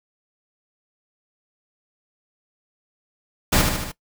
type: noise with echo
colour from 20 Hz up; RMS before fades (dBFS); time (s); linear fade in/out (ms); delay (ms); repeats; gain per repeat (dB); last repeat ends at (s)
pink; -17; 3.52-3.62; 10; 75; 4; -4; 3.92
effects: noise-tail reverb RT60 0.1 s tail -19 dB re dry